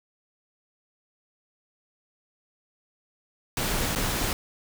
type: noise with dropouts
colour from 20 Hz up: pink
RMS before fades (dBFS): -27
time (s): 3.57-4.33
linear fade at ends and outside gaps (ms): 1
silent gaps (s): 3.951-3.959
effects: none